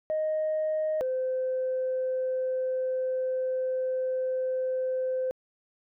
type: tone pair in turn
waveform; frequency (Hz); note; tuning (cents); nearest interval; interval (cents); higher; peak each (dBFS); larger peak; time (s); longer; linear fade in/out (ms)
sine; 622.3 / 515.8; D#5 / C5; 0 / -25; minor third; 325; first; -24 / -25; first; 0.1-1.01 / 1.01-5.31; second; 0
effects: tanh soft clip ceiling -22 dBFS